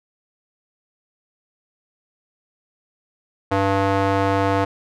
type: tone with band-pass filter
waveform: square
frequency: 98 Hz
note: G2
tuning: in tune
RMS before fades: -19 dBFS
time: 3.51-4.65 s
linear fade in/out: 10 ms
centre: 780 Hz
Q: 0.93
effects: none